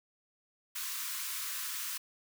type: high-pass noise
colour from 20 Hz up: white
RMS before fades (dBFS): -38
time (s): 0.75-1.98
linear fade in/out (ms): 10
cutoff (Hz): 990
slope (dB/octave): 96
effects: none